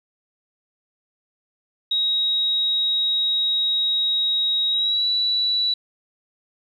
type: tone with pitch glide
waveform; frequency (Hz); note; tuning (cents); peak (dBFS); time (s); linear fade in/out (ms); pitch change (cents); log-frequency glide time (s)
sine; 3800 to 3941; A#7 to B7; +33 to -4; -18; 1.91-5.74; 5; +63; 4.7-5.07
effects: 9-bit